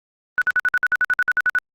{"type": "tone bursts", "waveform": "sine", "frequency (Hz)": 1480, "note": "F#6", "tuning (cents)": 0, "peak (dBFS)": -14, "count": 14, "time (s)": [0.38, 1.586], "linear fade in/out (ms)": 0, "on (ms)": 36, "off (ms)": 54, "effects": ["Opus 32 kbps"]}